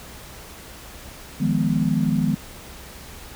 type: chord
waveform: sine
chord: F half-diminished seventh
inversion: third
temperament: equal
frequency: 155.56 / 174.61 / 207.7 / 246.9 Hz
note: Eb3 / F3 / Ab3 / Cb4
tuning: 0 / 0 / 0 / 0 cents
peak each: -23 / -24 / -23 / -24 dBFS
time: 1.4-2.35 s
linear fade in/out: 10 ms
effects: added 65 Hz sine -46 dBFS peak until 3.35 s + pink hiss -41 dBFS RMS until 3.35 s